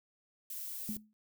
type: noise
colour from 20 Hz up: violet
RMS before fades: -42 dBFS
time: 0.5-0.97 s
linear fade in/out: 2 ms
type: tone with exponential decay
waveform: sine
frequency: 213.7 Hz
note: G#3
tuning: 50 cents sharp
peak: -33 dBFS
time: 0.89-1.13 s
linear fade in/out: 0 ms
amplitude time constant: 52 ms
type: click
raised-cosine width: 3 ms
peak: -36 dBFS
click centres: 0.965 s
effects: noise-tail reverb RT60 0.2 s tail -24 dB re dry